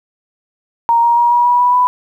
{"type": "tone with pitch steps", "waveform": "sine", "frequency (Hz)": [932.3, 942, 951.9, 961.8, 971.9, 982, 992.3], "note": ["A#5", "A#5", "A#5", "B5", "B5", "B5", "B5"], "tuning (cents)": [0, 18, 36, -46, -28, -10, 8], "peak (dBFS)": -8, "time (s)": [0.89, 1.87], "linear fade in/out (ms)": 0, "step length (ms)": 140, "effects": ["8-bit"]}